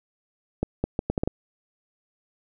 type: accelerating click train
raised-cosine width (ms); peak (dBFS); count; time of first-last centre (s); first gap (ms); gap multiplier
2; -10; 7; 0.63-1.276; 210; 0.72
effects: none